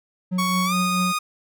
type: tone with tremolo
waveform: triangle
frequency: 182.8 Hz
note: F#3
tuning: 21 cents flat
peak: -18 dBFS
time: 0.31-1.13 s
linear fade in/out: 20 ms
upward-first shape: triangle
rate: 4.6 Hz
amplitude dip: 45%
type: tone with pitch glide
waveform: sawtooth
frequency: 1114 to 1236.1 Hz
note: C#6 to D#6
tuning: +8 to -12 cents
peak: -18 dBFS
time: 0.38-1.19 s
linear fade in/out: 10 ms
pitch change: +180 cents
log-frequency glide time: 0.65-0.74 s
effects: none